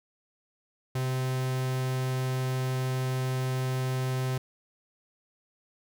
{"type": "tone", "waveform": "45% pulse", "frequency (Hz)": 129.5, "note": "C3", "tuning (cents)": -17, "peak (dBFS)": -27, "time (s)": [0.95, 4.38], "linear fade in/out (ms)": 5, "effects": []}